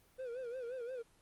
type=tone with vibrato; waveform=triangle; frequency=493.9 Hz; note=B4; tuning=in tune; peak=-38 dBFS; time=0.18-1.03 s; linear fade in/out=20 ms; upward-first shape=sine; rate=5.7 Hz; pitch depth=110 cents each way; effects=pink hiss -68 dBFS RMS until 1.21 s + Opus 24 kbps